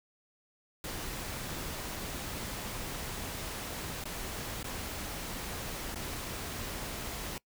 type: noise with dropouts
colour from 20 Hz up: pink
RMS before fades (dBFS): -39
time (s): 0.84-7.38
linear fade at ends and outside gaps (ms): 2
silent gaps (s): 4.04-4.054 / 4.63-4.642 / 5.946-5.957
effects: noise-tail reverb RT60 0.1 s tail -23 dB re dry